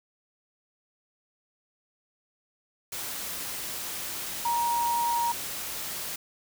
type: tone in noise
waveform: sine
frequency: 943 Hz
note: A#5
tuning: 20 cents sharp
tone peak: -24 dBFS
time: 4.45-5.32 s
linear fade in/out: 5 ms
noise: white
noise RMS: -35 dBFS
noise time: 2.92-6.16 s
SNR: +8 dB
effects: none